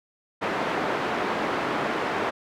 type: band-pass noise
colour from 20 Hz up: pink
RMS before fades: -27 dBFS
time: 0.41-2.31 s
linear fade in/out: 20 ms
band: 300 to 1800 Hz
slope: 12 dB/octave
effects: none